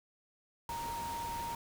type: tone in noise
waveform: sine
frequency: 932.3 Hz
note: A#5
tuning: in tune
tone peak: -37 dBFS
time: 0.69-1.55 s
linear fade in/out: 2 ms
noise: pink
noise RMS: -45 dBFS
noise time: 0.69-1.55 s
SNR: +5 dB
effects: none